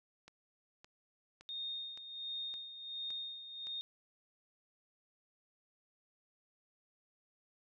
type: click train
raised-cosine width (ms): 0.2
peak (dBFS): -37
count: 7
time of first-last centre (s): 0.28-3.67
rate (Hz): 1.77
type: tone with tremolo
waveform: sine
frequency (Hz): 3685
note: A#7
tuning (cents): -21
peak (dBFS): -38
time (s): 1.49-3.81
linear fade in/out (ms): 0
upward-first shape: sine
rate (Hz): 1.4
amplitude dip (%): 65
effects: none